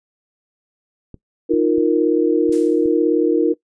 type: clicks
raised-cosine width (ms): 3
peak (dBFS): -23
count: 5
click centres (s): 1.143 / 1.538 / 1.782 / 2.494 / 2.858
type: chord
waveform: sine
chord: Eb suspended second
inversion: none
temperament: equal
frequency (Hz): 311.1 / 349.2 / 466.2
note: Eb4 / F4 / Bb4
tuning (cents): 0 / 0 / 0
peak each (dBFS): -17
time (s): 1.49-3.54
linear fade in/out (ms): 20
type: noise with exponential decay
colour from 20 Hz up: blue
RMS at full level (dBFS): -32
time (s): 2.52-2.98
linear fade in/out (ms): 5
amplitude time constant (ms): 100
effects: noise-tail reverb RT60 0.1 s tail -19 dB re dry + resampled to 22050 Hz